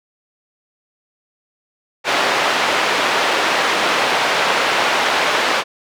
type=band-pass noise; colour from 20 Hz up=pink; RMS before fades=-17 dBFS; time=2.04-5.64 s; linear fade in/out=50 ms; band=560 to 3400 Hz; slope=12 dB/octave; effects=none